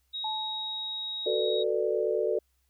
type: tone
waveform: sine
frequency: 3792 Hz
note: A#7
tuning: 29 cents sharp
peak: -32 dBFS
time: 0.13-1.64 s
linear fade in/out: 20 ms
type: tone with exponential decay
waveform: sine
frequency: 866 Hz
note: A5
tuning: 28 cents flat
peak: -30 dBFS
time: 0.24-1.76 s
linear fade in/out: 5 ms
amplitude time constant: 330 ms
type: chord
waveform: sine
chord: B minor seventh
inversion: second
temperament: just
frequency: 370.4 / 444.5 / 493.9 / 592.7 Hz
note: F#4 / A4 / B4 / D5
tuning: +2 / +18 / 0 / +16 cents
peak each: -31 / -28 / -33 / -31 dBFS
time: 1.26-2.39 s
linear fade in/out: 5 ms
effects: added 65 Hz sine -70 dBFS peak until 2.69 s + white hiss -75 dBFS RMS until 2.69 s